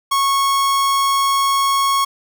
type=tone; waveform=45% pulse; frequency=1100 Hz; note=C#6; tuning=14 cents flat; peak=-14 dBFS; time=0.11-2.05 s; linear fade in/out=10 ms; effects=none